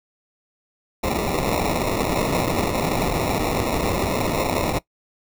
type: noise with sample-and-hold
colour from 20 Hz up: white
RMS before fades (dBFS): -22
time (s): 1.03-4.79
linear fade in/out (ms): 10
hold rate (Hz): 1575
effects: noise-tail reverb RT60 0.1 s tail -20 dB re dry